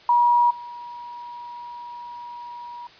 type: tone with level steps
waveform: sine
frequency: 960 Hz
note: B5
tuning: 49 cents flat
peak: -14 / -34 dBFS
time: 0.09-2.87 s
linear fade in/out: 2 ms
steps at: 0.5 s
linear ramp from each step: 10 ms
effects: white hiss -49 dBFS RMS until 2.99 s + resampled to 11025 Hz